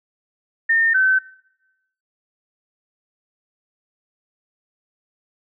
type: tone pair in turn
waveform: sine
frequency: 1820 / 1531.3 Hz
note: A#6 / G6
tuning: -42 / -41 cents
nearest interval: minor third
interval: 299 cents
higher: first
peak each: -13 dBFS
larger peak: neither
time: 0.69-0.94 / 0.94-1.19 s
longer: neither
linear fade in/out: 10 ms
effects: noise-tail reverb RT60 0.9 s tail -23 dB re dry